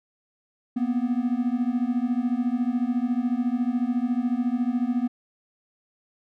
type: beating tone pair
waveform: triangle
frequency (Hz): 237.7 / 251.7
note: A#3 / B3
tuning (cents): +34 / +33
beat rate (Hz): 14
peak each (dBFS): -23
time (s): 0.76-5.08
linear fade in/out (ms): 10
effects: none